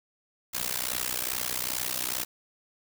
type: noise with amplitude modulation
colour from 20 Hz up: white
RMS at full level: -27 dBFS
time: 0.53-2.25 s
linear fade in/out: 20 ms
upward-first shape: sine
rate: 62.4 Hz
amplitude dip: 100%
effects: none